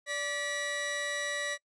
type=tone pair together; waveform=sawtooth; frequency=582.3 / 1940 Hz; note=D5 / B6; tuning=-15 / -31 cents; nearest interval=octave + major sixth; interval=2084 cents; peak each=-33 / -30 dBFS; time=0.06-1.58 s; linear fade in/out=50 ms; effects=noise-tail reverb RT60 0.1 s tail -22 dB re dry + resampled to 22050 Hz